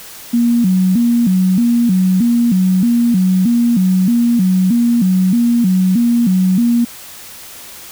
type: tone with vibrato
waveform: sine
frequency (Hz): 209.7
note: G#3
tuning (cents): +17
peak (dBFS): -9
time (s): 0.33-6.85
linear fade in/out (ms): 10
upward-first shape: square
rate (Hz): 1.6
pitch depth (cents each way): 210
effects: white hiss -34 dBFS RMS until 7.91 s